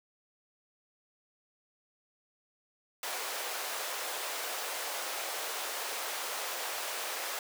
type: high-pass noise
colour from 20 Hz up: pink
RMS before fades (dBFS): -37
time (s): 3.03-7.39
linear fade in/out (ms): 2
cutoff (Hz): 500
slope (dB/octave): 24
effects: none